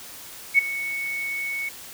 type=tone with ADSR envelope; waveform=sine; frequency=2217 Hz; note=C#7; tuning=in tune; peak=-10 dBFS; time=0.54-1.69 s; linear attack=45 ms; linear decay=10 ms; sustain=-16 dB; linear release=6 ms; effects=white hiss -41 dBFS RMS until 1.93 s

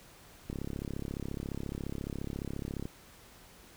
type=click train; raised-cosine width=3 ms; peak=-24 dBFS; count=82; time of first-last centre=0.5-2.855 s; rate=34.4 Hz; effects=pink hiss -56 dBFS RMS until 3.76 s

